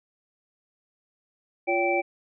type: tone cluster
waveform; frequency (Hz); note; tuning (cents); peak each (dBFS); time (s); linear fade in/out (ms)
sine; 348.6 / 565 / 778 / 2328; F4 / C#5 / G5 / D7; -3 / +33 / -13 / -16; -27; 1.67-2.02; 20
effects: none